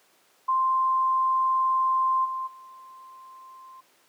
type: tone with level steps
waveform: sine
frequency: 1046.5 Hz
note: C6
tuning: in tune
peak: -20 / -28 / -44 dBFS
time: 0.48-3.81 s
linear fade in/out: 10 ms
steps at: 2.24 / 2.46 s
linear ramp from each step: 20 ms
effects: pink hiss -61 dBFS RMS until 4.08 s + high-pass 400 Hz 12 dB/octave